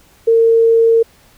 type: tone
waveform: sine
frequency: 456.3 Hz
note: A#4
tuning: 37 cents flat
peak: -7 dBFS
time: 0.27-1.03 s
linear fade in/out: 10 ms
effects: pink hiss -49 dBFS RMS until 1.37 s